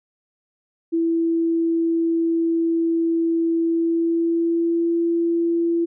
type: tone with pitch glide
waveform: sine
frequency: 331.4 to 337.4 Hz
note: E4 to E4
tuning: +9 to +40 cents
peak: -17 dBFS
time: 0.92-5.86 s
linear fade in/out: 20 ms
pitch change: +31 cents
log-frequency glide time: 3.61-4.97 s
effects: none